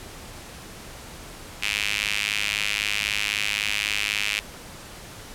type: tone with high-pass filter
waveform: sawtooth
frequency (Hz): 103.83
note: G#2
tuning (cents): 0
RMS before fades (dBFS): -26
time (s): 1.62-4.4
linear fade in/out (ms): 10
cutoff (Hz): 2500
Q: 3.5
effects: pink hiss -41 dBFS RMS until 5.34 s + low-pass 12000 Hz 12 dB/octave